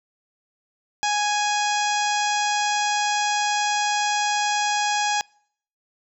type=harmonic tone; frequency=830.6 Hz; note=G#5; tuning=in tune; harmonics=1 / 2 / 3 / 4 / 5 / 6 / 7 / 8 / 9; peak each=-22 / -28 / -30 / -31 / -36 / -32 / -33 / -34 / -37 dBFS; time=1.03-5.21 s; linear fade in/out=0 ms; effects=noise-tail reverb RT60 0.6 s tail -26 dB re dry